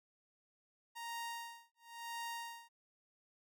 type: tone with tremolo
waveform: sawtooth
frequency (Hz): 932.3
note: A#5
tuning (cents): 0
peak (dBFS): -37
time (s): 0.95-2.69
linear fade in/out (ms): 20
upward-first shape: sine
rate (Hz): 0.96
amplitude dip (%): 100
effects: none